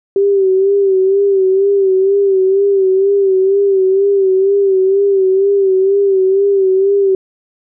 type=tone with vibrato; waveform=sine; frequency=388.8 Hz; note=G4; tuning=14 cents flat; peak=-8 dBFS; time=0.16-7.15 s; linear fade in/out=2 ms; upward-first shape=sine; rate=2.1 Hz; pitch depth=57 cents each way; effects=none